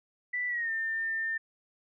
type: tone with pitch glide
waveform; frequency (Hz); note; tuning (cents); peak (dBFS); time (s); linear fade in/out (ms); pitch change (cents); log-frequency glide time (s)
sine; 1975.5 to 1801.1; B6 to A6; 0 to +40; -29; 0.33-1.38; 10; -160; 0.48-0.71
effects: none